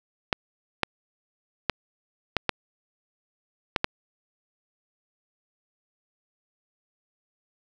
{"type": "clicks", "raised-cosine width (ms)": 0.3, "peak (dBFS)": -5, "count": 7, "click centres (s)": [0.328, 0.833, 1.697, 2.367, 2.493, 3.762, 3.844], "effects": []}